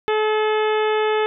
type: harmonic tone with a mistuned harmonic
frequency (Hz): 430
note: A4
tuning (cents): -40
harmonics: 1 / 2 / 3 / 4 / 5 / 6 / 7 / 8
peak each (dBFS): -18 / -24 / -28 / -30 / -32 / -34 / -35 / -36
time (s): 0.08-1.26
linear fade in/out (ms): 0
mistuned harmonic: 8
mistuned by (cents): +36
effects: none